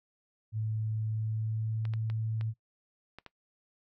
sine tone with pitch glide, 109.3 to 110.83 Hz, A2 to A2, -11 to +13 cents, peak -30 dBFS, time 0.52-2.54 s, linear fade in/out 50 ms, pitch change +24 cents, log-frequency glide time 1.07-1.9 s
clicks, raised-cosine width 0.3 ms, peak -29 dBFS, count 6, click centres 1.853 / 1.937 / 2.1 / 2.411 / 3.186 / 3.263 s
effects noise-tail reverb RT60 0.1 s tail -20 dB re dry

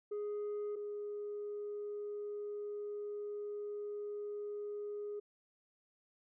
sine tone pair in turn, 415.3 / 413.8 Hz, G#4 / G#4, 0 / -6 cents, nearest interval unison, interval 6 cents, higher first, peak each -34 / -38 dBFS, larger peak first, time 0.11-0.76 / 0.76-5.2 s, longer second, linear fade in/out 10 ms, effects tanh soft clip ceiling -36 dBFS

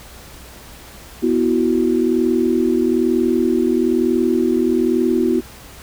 sine chord, B suspended fourth, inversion none, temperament just, 246.9 / 329.3 / 370.4 Hz, B3 / E4 / F#4, 0 / -2 / +2 cents, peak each -18 dBFS, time 1.22-5.41 s, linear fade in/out 20 ms, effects added 60 Hz sine -43 dBFS peak until 5.82 s + pink hiss -40 dBFS RMS until 5.82 s

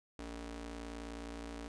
sawtooth ring-modulated tone, 170.9 Hz, F3, 37 cents flat, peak -36 dBFS, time 0.19-1.68 s, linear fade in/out 2 ms, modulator 115 Hz, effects resampled to 22050 Hz

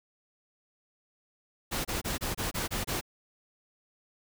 pink noise bursts, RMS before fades -32 dBFS, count 8, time 1.71-3.012 s, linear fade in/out 20 ms, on 140 ms, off 26 ms, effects none

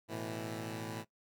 10% pulse chord, A suspended second, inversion none, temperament equal, 110 / 123.47 / 164.81 Hz, A2 / B2 / E3, 0 / 0 / 0 cents, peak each -33 / -38 / -36 dBFS, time 0.08-1.05 s, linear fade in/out 50 ms, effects noise-tail reverb RT60 0.1 s tail -18 dB re dry

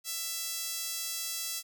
sawtooth tone with high-pass filter, 665 Hz, E5, 15 cents sharp, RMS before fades -36 dBFS, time 0.04-1.63 s, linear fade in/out 50 ms, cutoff 5300 Hz, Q 0.86, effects none

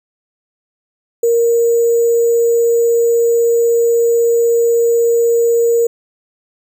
sine tone with sample-and-hold, 466.2 Hz, A#4, in tune, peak -9 dBFS, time 1.23-5.87 s, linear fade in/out 5 ms, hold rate 7350 Hz, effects none

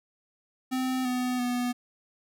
square tone with pitch steps, 257.9 / 250.5 / 245.6 Hz, C4 / B3 / B3, -25 / +25 / -9 cents, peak -27 dBFS, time 0.71-1.73 s, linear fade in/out 20 ms, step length 340 ms, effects none

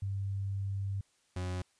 sine / 40% pulse tone pair in turn, 98.3 / 90.93 Hz, G2 / F#2, +5 / -30 cents, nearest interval minor second, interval 135 cents, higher first, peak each -32 / -33 dBFS, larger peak first, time 0.02-1.01 / 1.36-1.62 s, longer first, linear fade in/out 5 ms, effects white hiss -71 dBFS RMS until 1.79 s + resampled to 22050 Hz

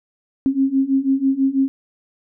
sine beating tone pair, 266 / 272.1 Hz, C4 / C#4, +29 / -32 cents, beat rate 6.1 Hz, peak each -19 / -17 dBFS, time 0.46-1.68 s, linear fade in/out 0 ms, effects none

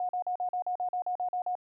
sine tone bursts, 725 Hz, F#5, 35 cents flat, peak -28 dBFS, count 12, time 0-1.553 s, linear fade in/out 2 ms, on 90 ms, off 43 ms, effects none

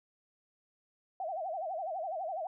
sine tone with vibrato, 698.5 Hz, F5, in tune, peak -34 dBFS, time 1.2-2.47 s, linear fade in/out 2 ms, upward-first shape sine, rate 12 Hz, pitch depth 200 cents each way, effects none

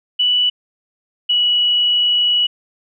sine tone pair in turn, 2960 / 2933 Hz, F#7 / F#7, 0 / -16 cents, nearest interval unison, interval 16 cents, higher first, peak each -12 dBFS, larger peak neither, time 0.19-0.5 / 1.29-2.47 s, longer second, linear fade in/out 10 ms, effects none

